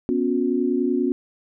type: chord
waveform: sine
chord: B suspended second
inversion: none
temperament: equal with one note detuned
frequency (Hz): 246.9 / 277.2 / 360.9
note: B3 / C#4 / F#4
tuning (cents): 0 / 0 / -43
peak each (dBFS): -23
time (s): 0.09-1.12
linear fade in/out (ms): 0
effects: none